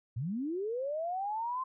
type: linear sweep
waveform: sine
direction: up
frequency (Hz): 102.4 to 1054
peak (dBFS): -32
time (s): 0.16-1.64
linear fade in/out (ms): 10
effects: none